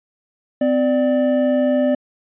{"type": "tone pair together", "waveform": "triangle", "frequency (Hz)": [256.3, 590.2], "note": ["C4", "D5"], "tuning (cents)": [-36, 8], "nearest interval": "octave + major second", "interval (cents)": 1444, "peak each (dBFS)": -15, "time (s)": [0.61, 1.95], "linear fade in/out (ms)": 5, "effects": ["resampled to 8000 Hz"]}